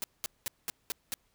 white noise bursts, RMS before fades -34 dBFS, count 6, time 0.02-1.14 s, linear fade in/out 0 ms, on 20 ms, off 200 ms, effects pink hiss -72 dBFS RMS until 1.34 s

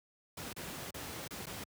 pink noise with dropouts, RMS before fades -43 dBFS, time 0.37-1.64 s, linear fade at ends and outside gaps 5 ms, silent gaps 0.53-0.563 / 0.908-0.942 / 1.278-1.307 / 1.458-1.467 s, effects high-pass 80 Hz 12 dB/octave

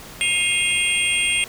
sine tone cluster, 2133 / 2505 / 2768 / 3261 / 8650 Hz, C7 / D#7 / F7 / G#7 / C#9, +33 / +11 / -16 / -32 / -43 cents, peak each -24 dBFS, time 0.21-1.44 s, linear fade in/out 0 ms, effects pink hiss -39 dBFS RMS until 1.48 s

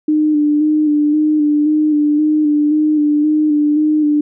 sine tone with vibrato, 301.1 Hz, D4, 43 cents sharp, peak -10 dBFS, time 0.08-4.21 s, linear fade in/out 5 ms, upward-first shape square, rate 1.9 Hz, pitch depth 25 cents each way, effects none

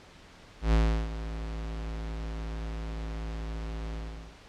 square tone with ADSR envelope, 55 Hz, A1, in tune, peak -20 dBFS, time 0.61-4.38 s, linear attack 120 ms, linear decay 350 ms, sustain -14 dB, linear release 440 ms, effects pink hiss -52 dBFS RMS until 4.48 s + low-pass 5000 Hz 12 dB/octave

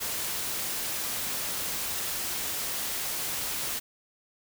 white noise, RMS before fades -32 dBFS, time 0-3.8 s, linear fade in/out 20 ms, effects none

